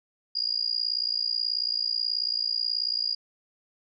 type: tone with amplitude modulation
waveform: sine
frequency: 4851 Hz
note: D#8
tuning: 45 cents flat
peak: -21 dBFS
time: 0.35-3.15 s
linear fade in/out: 10 ms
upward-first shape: sine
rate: 58.4 Hz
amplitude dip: 95%
effects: none